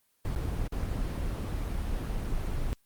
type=noise with dropouts; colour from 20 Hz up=brown; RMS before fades=-31 dBFS; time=0.25-2.73 s; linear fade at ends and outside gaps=0 ms; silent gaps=0.351-0.361 / 0.675-0.723 s; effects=white hiss -71 dBFS RMS until 2.85 s + Opus 24 kbps